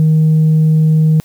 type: tone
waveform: sine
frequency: 156.8 Hz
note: D#3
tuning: 14 cents sharp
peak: -5 dBFS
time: 0-1.2 s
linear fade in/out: 0 ms
effects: tanh soft clip ceiling -5 dBFS + white hiss -48 dBFS RMS until 1.24 s